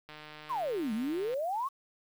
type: click train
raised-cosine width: 0.3 ms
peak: -31 dBFS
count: 191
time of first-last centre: 0.09-1.34 s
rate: 152 Hz
type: exponential two-way sweep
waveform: sine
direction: down then up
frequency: 1142 to 207.7 to 1142 Hz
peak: -30 dBFS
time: 0.49-1.69 s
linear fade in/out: 20 ms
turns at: 0.93 s
effects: 9-bit